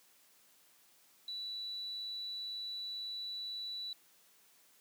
sine tone, 3951 Hz, B7, in tune, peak -39 dBFS, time 1.28-3.93 s, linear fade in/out 2 ms, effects white hiss -66 dBFS RMS until 4.8 s + high-pass 150 Hz 12 dB/octave

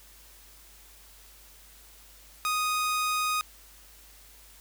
sawtooth tone, 1244.5 Hz, D#6, in tune, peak -22 dBFS, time 2.45-3.41 s, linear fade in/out 0 ms, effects added 50 Hz sine -56 dBFS peak until 4.6 s + white hiss -54 dBFS RMS until 4.6 s

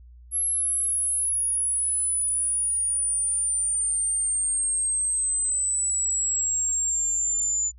sine exponential sweep, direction down, 11175 to 7040 Hz, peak -22 dBFS, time 0.31-7.72 s, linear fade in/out 50 ms, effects added 60 Hz sine -45 dBFS peak until 7.78 s

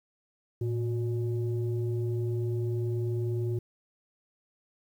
sine tone pair together, 113.66 / 361.2 Hz, A#2 / F#4, -43 / -42 cents, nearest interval octave + minor sixth, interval 2001 cents, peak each -27 / -32 dBFS, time 0.61-3.59 s, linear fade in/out 5 ms, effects tanh soft clip ceiling -22 dBFS + 10-bit

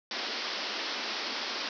white band-pass noise, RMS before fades -35 dBFS, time 0.11-1.69 s, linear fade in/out 2 ms, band 210 to 5500 Hz, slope 96 dB/octave, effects none

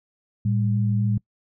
sine tone pair together, 111.97 / 199.5 Hz, A2 / G3, +31 / +31 cents, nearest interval minor seventh, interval 1000 cents, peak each -20 / -25 dBFS, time 0.45-1.18 s, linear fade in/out 5 ms, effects noise-tail reverb RT60 0.1 s tail -24 dB re dry

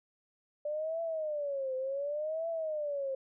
sine tone with vibrato, 587.3 Hz, D5, in tune, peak -32 dBFS, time 0.65-3.15 s, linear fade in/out 5 ms, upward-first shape triangle, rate 0.68 Hz, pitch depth 230 cents each way, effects none

